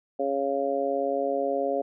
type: harmonic tone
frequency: 138.59 Hz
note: C#3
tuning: in tune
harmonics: 2 / 3 / 4 / 5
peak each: -33 / -30 / -27 / -30 dBFS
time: 0.19-1.82 s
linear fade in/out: 10 ms
effects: none